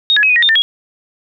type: tone with pitch steps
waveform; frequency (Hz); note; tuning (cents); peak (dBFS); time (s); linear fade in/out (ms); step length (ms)
sine; 3726 / 1687 / 2551 / 2479 / 1890 / 3630 / 1799 / 3306; A#7 / G#6 / D#7 / D#7 / A#6 / A#7 / A6 / G#7; -2 / +27 / +43 / -7 / +23 / -47 / +38 / -9; -8; 0.1-0.62; 0; 65
effects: none